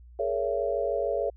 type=chord; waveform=sine; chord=A# half-diminished seventh; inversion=third; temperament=just; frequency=419.5 / 466.2 / 559.4 / 671.3 Hz; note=G#4 / A#4 / C#5 / E5; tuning=+17 / 0 / +16 / +31 cents; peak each=-31 / -32 / -29 / -31 dBFS; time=0.19-1.3 s; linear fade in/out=5 ms; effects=added 60 Hz sine -47 dBFS peak until 1.36 s